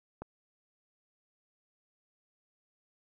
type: click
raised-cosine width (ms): 1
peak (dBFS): -26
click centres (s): 0.22
effects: none